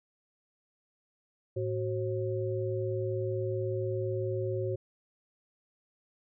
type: tone cluster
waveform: sine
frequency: 109.1 / 372.8 / 537 Hz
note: A2 / F#4 / C5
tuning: -14 / +13 / +45 cents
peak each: -33 / -33 / -36 dBFS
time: 1.56-4.76 s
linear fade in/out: 10 ms
effects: none